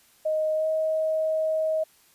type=tone with pitch glide; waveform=sine; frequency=623 to 631.7 Hz; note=D#5 to D#5; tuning=+2 to +26 cents; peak=-22 dBFS; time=0.25-1.84 s; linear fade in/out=10 ms; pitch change=+24 cents; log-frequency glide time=0.55-0.67 s; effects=white hiss -59 dBFS RMS until 2.14 s + resampled to 32000 Hz